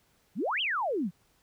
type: exponential two-way sweep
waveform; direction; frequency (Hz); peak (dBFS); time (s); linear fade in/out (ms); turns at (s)
sine; up then down; 155.56 to 3322 to 155.56; -27; 0.35-1.11; 50; 0.61
effects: pink hiss -68 dBFS RMS until 1.42 s